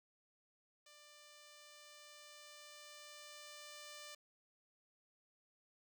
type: tone with level ramp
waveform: 5% pulse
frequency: 593 Hz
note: D5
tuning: 17 cents sharp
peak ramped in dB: -49 to -39 dBFS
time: 0.86-4.15 s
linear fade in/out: 5 ms
effects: none